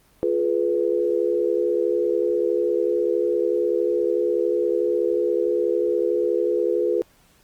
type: chord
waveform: sine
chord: F diminished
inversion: none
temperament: equal with one note detuned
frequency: 349.2 / 423.1 / 493.9 Hz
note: F4 / Ab4 / Cb5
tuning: 0 / +32 / 0 cents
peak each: -23 dBFS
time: 0.23-7.02 s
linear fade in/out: 0 ms
effects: pink hiss -58 dBFS RMS until 7.43 s + Opus 24 kbps